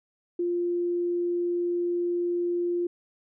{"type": "tone", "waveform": "sine", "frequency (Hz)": 349.2, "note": "F4", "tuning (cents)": 0, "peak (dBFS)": -24, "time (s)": [0.39, 2.87], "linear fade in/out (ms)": 5, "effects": []}